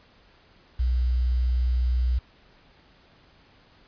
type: tone with quantisation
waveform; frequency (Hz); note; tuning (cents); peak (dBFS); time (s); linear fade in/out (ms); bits
sine; 61.74; B1; 0; -20; 0.79-2.19; 10; 8
effects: pink hiss -57 dBFS RMS until 3.87 s + resampled to 11025 Hz